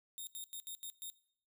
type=tone bursts at uneven times; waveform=5% pulse; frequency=3685 Hz; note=A#7; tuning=21 cents flat; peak=-35 dBFS; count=6; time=0.18-0.27 / 0.35-0.44 / 0.53-0.6 / 0.67-0.75 / 0.83-0.9 / 1.02-1.1 s; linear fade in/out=0 ms; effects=noise-tail reverb RT60 0.6 s tail -19 dB re dry